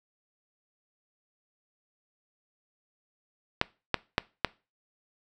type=clicks; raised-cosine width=0.3 ms; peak=-6 dBFS; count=4; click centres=3.614 / 3.943 / 4.181 / 4.447 s; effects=noise-tail reverb RT60 0.3 s tail -22 dB re dry